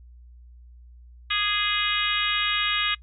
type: harmonic tone with a mistuned harmonic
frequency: 416 Hz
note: G#4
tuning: 3 cents sharp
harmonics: 3 / 4 / 5 / 6 / 7 / 8 / 9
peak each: -30 / -30 / -30 / -30 / -30 / -30 / -30 dBFS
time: 1.3-2.95 s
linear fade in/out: 10 ms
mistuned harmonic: 3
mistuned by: -24 cents
effects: noise-tail reverb RT60 0.1 s tail -22 dB re dry + added 60 Hz sine -45 dBFS peak until 3.02 s